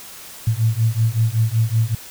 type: beating tone pair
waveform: sine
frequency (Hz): 110 / 115.3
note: A2 / A#2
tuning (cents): 0 / -19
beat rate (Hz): 5.3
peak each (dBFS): -18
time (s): 0.47-1.95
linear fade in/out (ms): 5
effects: white hiss -38 dBFS RMS until 2.1 s